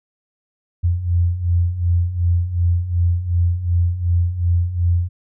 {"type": "beating tone pair", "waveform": "sine", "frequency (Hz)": [85.2, 87.9], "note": ["F2", "F2"], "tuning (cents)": [-42, 12], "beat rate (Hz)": 2.7, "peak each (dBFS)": [-21, -16], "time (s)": [0.83, 5.09], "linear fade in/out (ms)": 20, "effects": []}